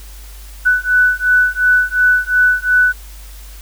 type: beating tone pair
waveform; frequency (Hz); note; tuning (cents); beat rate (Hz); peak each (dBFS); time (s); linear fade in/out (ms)
sine; 1489 / 1491.8; F#6 / F#6; +11 / +14; 2.8; -13; 0.65-2.93; 20
effects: added 50 Hz sine -32 dBFS peak until 3.61 s + white hiss -41 dBFS RMS until 3.61 s